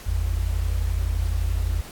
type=tone pair together; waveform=sine; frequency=50.74 / 82.41 Hz; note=G#1 / E2; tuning=-40 / 0 cents; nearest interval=minor sixth; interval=840 cents; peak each=-23 / -24 dBFS; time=0.06-1.82 s; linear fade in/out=10 ms; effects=pink hiss -42 dBFS RMS until 1.91 s + AAC 64 kbps